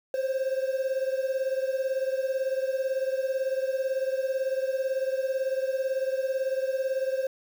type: beating tone pair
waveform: triangle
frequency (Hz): 524 / 542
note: C5 / C#5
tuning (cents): +2 / -39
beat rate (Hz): 18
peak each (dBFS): -25 / -29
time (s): 0.14-7.27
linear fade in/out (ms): 2
effects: 8-bit